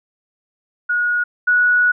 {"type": "tone pair in turn", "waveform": "sine", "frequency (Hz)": [1449, 1465.8], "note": ["F#6", "F#6"], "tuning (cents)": [-37, -17], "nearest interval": "unison", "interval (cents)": 20, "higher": "second", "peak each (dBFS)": [-15, -11], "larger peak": "second", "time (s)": [[0.89, 1.24], [1.47, 1.92]], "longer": "second", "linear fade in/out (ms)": 10, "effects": []}